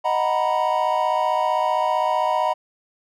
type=chord; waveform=triangle; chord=B major seventh; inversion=first; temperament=equal; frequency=622.3 / 740 / 932.3 / 987.8 Hz; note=D#5 / F#5 / A#5 / B5; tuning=0 / 0 / 0 / 0 cents; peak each=-22 dBFS; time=0.04-2.54 s; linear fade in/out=20 ms; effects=none